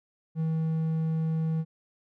triangle tone, 160.4 Hz, E3, 47 cents flat, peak -23 dBFS, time 0.35-1.65 s, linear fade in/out 50 ms, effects none

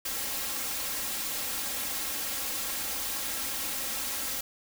white noise with comb filter, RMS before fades -33 dBFS, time 0.05-4.41 s, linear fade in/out 5 ms, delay 3.7 ms, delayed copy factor +0.65, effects none

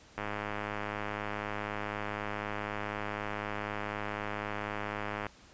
click train, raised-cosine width 0.5 ms, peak -20 dBFS, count 530, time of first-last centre 0.18-5.267 s, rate 104 Hz, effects pink hiss -57 dBFS RMS until 5.53 s + resampled to 16000 Hz

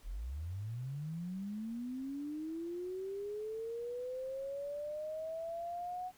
sine linear sweep, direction up, 34.65 to 740 Hz, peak -38 dBFS, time 0.03-6.12 s, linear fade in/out 50 ms, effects pink hiss -64 dBFS RMS until 6.17 s

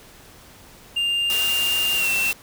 triangle tone with pitch glide, 2800 to 2698 Hz, F7 to E7, +4 to +40 cents, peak -18 dBFS, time 0.96-2.32 s, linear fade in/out 10 ms, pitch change -64 cents, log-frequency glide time 1.95-2.1 s
white noise, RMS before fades -28 dBFS, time 1.3-2.33 s, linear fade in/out 0 ms
effects pink hiss -47 dBFS RMS until 2.42 s

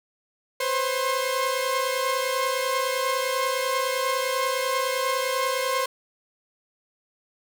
sawtooth tone cluster, 505 / 535 / 1067 Hz, B4 / C5 / C6, +39 / +38 / +34 cents, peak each -24 dBFS, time 0.6-5.86 s, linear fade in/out 5 ms, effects none

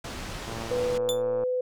pink low-pass noise, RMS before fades -37 dBFS, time 0.04-0.98 s, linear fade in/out 5 ms, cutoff 6700 Hz, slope 12 dB/octave
click train, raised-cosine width 1 ms, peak -24 dBFS, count 110, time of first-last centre 0.48-1.436 s, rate 114 Hz
sine tone with pitch glide, 493.9 to 503.4 Hz, B4 to B4, 0 to +33 cents, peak -24 dBFS, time 0.71-1.61 s, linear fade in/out 5 ms, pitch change +33 cents, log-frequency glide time 0.94-1.38 s
sawtooth tone with exponential decay, 3520 Hz, A7, in tune, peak -21 dBFS, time 1.09-1.22 s, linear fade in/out 0 ms, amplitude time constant 27 ms
effects none

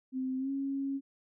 sine tone with pitch glide, 260 to 274.2 Hz, C4 to C#4, -11 to -19 cents, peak -31 dBFS, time 0.12-1.01 s, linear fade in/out 50 ms, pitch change +92 cents, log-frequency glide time 0.38-0.5 s, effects none

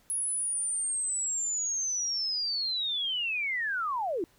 sine linear sweep, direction down, 10548 to 307.8 Hz, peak -28 dBFS, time 0.1-4.24 s, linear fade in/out 0 ms, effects pink hiss -64 dBFS RMS until 4.38 s

